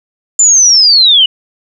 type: linear sweep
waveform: sine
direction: down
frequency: 7200 to 2900 Hz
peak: -3 dBFS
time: 0.39-1.26 s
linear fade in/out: 5 ms
effects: none